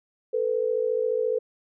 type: tone pair together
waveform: sine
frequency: 443.8 / 498.2 Hz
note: A4 / B4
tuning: +15 / +15 cents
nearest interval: major second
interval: 200 cents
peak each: -25 dBFS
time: 0.33-1.39 s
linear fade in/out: 10 ms
effects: none